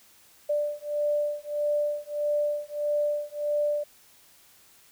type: beating tone pair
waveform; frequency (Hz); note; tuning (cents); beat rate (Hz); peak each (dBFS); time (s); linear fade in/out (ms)
sine; 589 / 590.6; D5 / D5; +5 / +10; 1.6; -28; 0.49-3.84; 10
effects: white hiss -57 dBFS RMS until 4.91 s